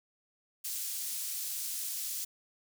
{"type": "high-pass noise", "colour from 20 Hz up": "pink", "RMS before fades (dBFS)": -37, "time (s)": [0.64, 2.25], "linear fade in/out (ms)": 10, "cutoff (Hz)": 6700, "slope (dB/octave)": 12, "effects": []}